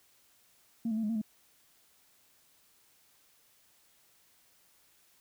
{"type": "tone with pitch steps", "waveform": "sine", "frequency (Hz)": [229.4, 217.1, 224.8, 210.3, 227.9, 214.5], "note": ["A#3", "A3", "A3", "G#3", "A#3", "A3"], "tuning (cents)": [-28, -23, 37, 22, -39, -44], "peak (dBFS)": -28, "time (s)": [0.85, 1.216], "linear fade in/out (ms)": 5, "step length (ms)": 61, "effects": ["tanh soft clip ceiling -26 dBFS", "white hiss -66 dBFS RMS until 5.2 s"]}